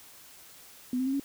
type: tone with pitch steps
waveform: sine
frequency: 250.5 / 259.3 / 268.5 / 277.9 Hz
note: B3 / C4 / C4 / C#4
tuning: +25 / -15 / +45 / +4 cents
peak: -26 dBFS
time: 0.93-1.198 s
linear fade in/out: 2 ms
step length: 67 ms
effects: white hiss -52 dBFS RMS until 1.24 s